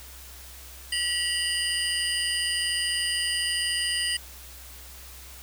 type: tone cluster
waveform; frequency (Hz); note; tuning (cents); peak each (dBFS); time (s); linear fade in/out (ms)
sine; 1936 / 2837 / 3011 / 4855 / 8770; B6 / F7 / F#7 / D#8 / C#9; -35 / +27 / +30 / -43 / -20; -31; 0.92-4.17; 5
effects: added 64 Hz sine -46 dBFS peak until 5.42 s + white hiss -46 dBFS RMS until 5.42 s